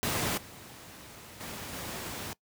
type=noise with level steps; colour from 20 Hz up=pink; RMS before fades=-30 / -48 / -40 / -38 dBFS; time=0.03-2.33 s; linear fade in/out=0 ms; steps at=0.37 / 1.4 / 1.73 s; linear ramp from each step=10 ms; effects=noise-tail reverb RT60 0.1 s tail -22 dB re dry + high-pass 80 Hz 12 dB/octave